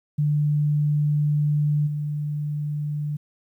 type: tone with level steps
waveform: sine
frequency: 148.3 Hz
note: D3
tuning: 17 cents sharp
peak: -18 / -24 dBFS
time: 0.18-3.17 s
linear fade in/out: 10 ms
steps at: 1.86 s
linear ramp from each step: 20 ms
effects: 10-bit